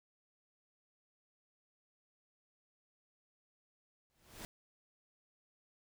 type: noise with exponential growth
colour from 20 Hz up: pink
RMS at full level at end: -44 dBFS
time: 4.1-4.45 s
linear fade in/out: 0 ms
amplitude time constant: 76 ms
effects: none